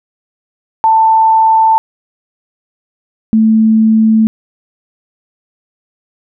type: tone pair in turn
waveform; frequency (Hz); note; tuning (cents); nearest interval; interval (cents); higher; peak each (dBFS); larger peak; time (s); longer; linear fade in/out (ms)
sine; 888 / 220.4; A5 / A3; +16 / +3; 2 octaves; 2413; first; -5; neither; 0.84-1.78 / 3.33-4.27; neither; 0
effects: none